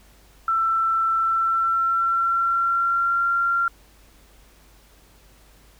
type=tone with pitch glide; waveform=sine; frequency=1336 to 1379.9 Hz; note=E6 to F6; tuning=+23 to -21 cents; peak=-18 dBFS; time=0.48-3.68 s; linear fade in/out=2 ms; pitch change=+56 cents; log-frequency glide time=1.17-3.26 s; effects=added 50 Hz sine -53 dBFS peak until 5.79 s + pink hiss -55 dBFS RMS until 5.79 s